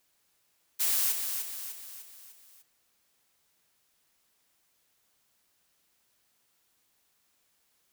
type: noise with echo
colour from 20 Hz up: blue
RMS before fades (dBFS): -27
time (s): 0.79-1.13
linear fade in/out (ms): 20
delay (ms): 300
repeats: 5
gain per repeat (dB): -6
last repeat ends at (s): 2.63
effects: white hiss -72 dBFS RMS until 7.92 s